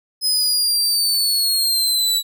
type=exponential sweep; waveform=sawtooth; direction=down; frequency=5090 to 3914 Hz; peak=-13 dBFS; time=0.21-2.23 s; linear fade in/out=50 ms; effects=none